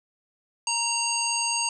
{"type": "harmonic tone with a mistuned harmonic", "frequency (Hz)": 932.3, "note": "A#5", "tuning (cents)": 0, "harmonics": [1, 3, 5, 7, 9], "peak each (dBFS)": [-30, -30, -30, -30, -30], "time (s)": [0.67, 1.69], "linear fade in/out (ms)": 2, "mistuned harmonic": 3, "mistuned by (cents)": -19, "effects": []}